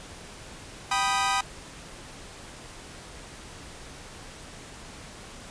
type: chord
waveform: sawtooth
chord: G augmented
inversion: none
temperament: equal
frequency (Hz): 784 / 987.8 / 1244.5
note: G5 / B5 / D#6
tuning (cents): 0 / 0 / 0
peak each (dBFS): -24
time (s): 0.91-1.41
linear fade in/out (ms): 5
effects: pink hiss -44 dBFS RMS until 5.5 s + resampled to 22050 Hz